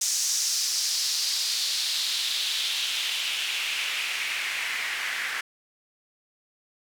white noise with band-pass filter sweep, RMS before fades -28 dBFS, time 0.01-5.41 s, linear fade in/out 5 ms, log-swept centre 6300 to 1800 Hz, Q 2.7, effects none

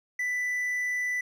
triangle tone, 1985 Hz, B6, 8 cents sharp, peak -25 dBFS, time 0.19-1.21 s, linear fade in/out 5 ms, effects none

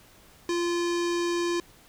square tone with low-pass filter, 345.7 Hz, F4, 18 cents flat, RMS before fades -27 dBFS, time 0.49-1.6 s, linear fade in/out 2 ms, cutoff 6400 Hz, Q 1.6, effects pink hiss -55 dBFS RMS until 1.88 s

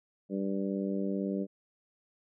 harmonic tone, 98 Hz, G2, in tune, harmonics 2 / 3 / 4 / 5 / 6, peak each -32 / -36 / -38 / -40 / -42 dBFS, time 0.29-1.47 s, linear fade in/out 50 ms, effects none

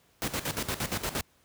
pink noise with tremolo, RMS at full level -30 dBFS, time 0.22-1.21 s, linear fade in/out 0 ms, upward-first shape square, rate 8.6 Hz, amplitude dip 75%, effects pink hiss -65 dBFS RMS until 1.44 s + high-pass 60 Hz 12 dB/octave

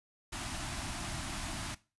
pink band-stop noise, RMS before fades -39 dBFS, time 0.32-1.75 s, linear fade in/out 10 ms, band 360 to 600 Hz, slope 96 dB/octave, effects noise-tail reverb RT60 0.3 s tail -18 dB re dry + resampled to 24000 Hz

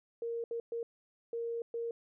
sine tone bursts at uneven times, 465.4 Hz, A#4, 3 cents flat, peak -34 dBFS, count 5, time 0.22-0.44 / 0.51-0.6 / 0.72-0.83 / 1.33-1.62 / 1.74-1.91 s, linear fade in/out 2 ms, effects none

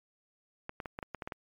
clicks, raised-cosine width 0.5 ms, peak -23 dBFS, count 9, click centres 0.694 / 0.802 / 0.858 / 0.989 / 1.028 / 1.147 / 1.222 / 1.275 / 1.322 s, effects MP3 96 kbps

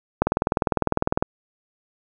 click train, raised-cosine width 1 ms, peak -4 dBFS, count 21, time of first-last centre 0.22-1.225 s, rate 19.9 Hz, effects none

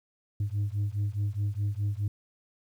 sine beating tone pair, 100 / 104.8 Hz, G2 / G#2, +35 / +16 cents, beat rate 4.8 Hz, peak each -28 dBFS, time 0.4-2.08 s, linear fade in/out 5 ms, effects tanh soft clip ceiling -24 dBFS + 10-bit

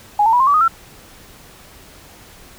sine tone with pitch steps, 830.6 / 900.6 / 976.4 / 1058.7 / 1147.8 / 1244.5 / 1349.3 Hz, G#5 / A5 / B5 / C6 / D6 / D#6 / E6, 0 / +40 / -20 / +20 / -40 / 0 / +40 cents, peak -10 dBFS, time 0.19-0.68 s, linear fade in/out 5 ms, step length 70 ms, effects pink hiss -43 dBFS RMS until 2.58 s

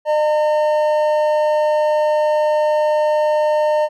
triangle tone pair together, 606.7 / 909 Hz, D#5 / A#5, -44 / -44 cents, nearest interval perfect fifth, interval 700 cents, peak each -12 / -19 dBFS, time 0.05-3.89 s, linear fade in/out 50 ms, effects none

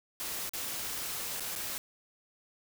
white noise with dropouts, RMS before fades -37 dBFS, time 0.2-1.78 s, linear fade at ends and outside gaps 0 ms, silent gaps 0.493-0.535 / 1.397-1.405 / 1.553-1.56 s, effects none

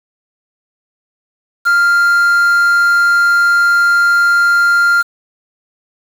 triangle tone with quantisation, 1396.9 Hz, F6, in tune, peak -6 dBFS, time 1.65-5.03 s, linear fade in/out 20 ms, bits 5, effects none

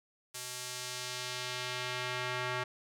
square tone with band-pass filter sweep, 125.3 Hz, B2, 25 cents sharp, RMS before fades -38 dBFS, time 0.34-2.64 s, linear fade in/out 10 ms, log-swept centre 8800 to 1700 Hz, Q 0.85, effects none

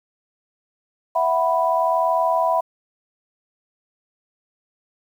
sine chord, E suspended second, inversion none, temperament equal, 659.3 / 740 / 987.8 Hz, E5 / F#5 / B5, 0 / 0 / 0 cents, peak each -20 / -23 / -20 dBFS, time 1.15-2.61 s, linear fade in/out 10 ms, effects 8-bit

